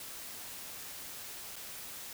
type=noise with dropouts; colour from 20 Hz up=white; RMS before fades=-45 dBFS; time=0-2.13 s; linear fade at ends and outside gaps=2 ms; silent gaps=1.558-1.563 s; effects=none